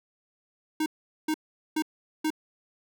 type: tone bursts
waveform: square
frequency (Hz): 311.1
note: D#4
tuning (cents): 0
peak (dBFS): -25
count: 4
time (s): 0.8-2.304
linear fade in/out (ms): 5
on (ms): 61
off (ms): 420
effects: none